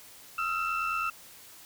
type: tone cluster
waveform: sine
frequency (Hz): 1276 / 1365 / 2670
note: D#6 / F6 / E7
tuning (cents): +43 / -40 / +22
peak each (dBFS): -31 / -30 / -32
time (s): 0.38-1.1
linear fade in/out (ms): 5
effects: tanh soft clip ceiling -23 dBFS + white hiss -51 dBFS RMS until 1.65 s